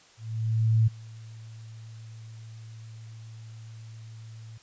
sine tone with ADSR envelope, 111.6 Hz, A2, 25 cents sharp, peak -17 dBFS, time 0.17-4.58 s, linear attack 700 ms, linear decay 15 ms, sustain -24 dB, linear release 7 ms, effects white hiss -56 dBFS RMS until 4.62 s + resampled to 16000 Hz

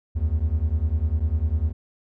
triangle beating tone pair, 73.1 / 83.1 Hz, D2 / E2, -7 / +15 cents, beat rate 10 Hz, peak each -21 dBFS, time 0.15-1.73 s, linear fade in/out 20 ms, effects none

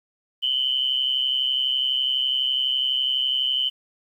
sine tone pair together, 2960 / 3092 Hz, F#7 / G7, 0 / -24 cents, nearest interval minor second, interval 76 cents, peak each -23 dBFS, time 0.42-3.7 s, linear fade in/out 20 ms, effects 9-bit

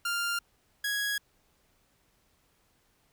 sawtooth tone pair in turn, 1396.9 / 1661.2 Hz, F6 / G#6, 0 / 0 cents, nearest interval minor third, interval 300 cents, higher second, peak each -25 dBFS, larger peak neither, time 0.05-0.39 / 0.84-1.18 s, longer neither, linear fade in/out 5 ms, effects pink hiss -69 dBFS RMS until 3.12 s

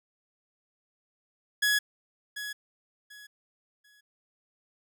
sawtooth tone with echo, 1681 Hz, G#6, 20 cents sharp, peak -19 dBFS, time 1.62-1.79 s, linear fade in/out 10 ms, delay 740 ms, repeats 3, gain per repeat -12 dB, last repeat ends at 4.01 s, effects none

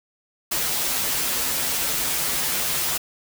white noise with comb filter, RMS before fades -24 dBFS, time 0.51-2.98 s, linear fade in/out 10 ms, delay 10 ms, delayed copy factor -0.7, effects none

